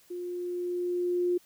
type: tone with level ramp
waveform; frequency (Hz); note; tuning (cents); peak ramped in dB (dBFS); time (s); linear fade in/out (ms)
sine; 354.7; F4; +27; -34 to -23; 0.1-1.38; 10
effects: white hiss -61 dBFS RMS until 1.45 s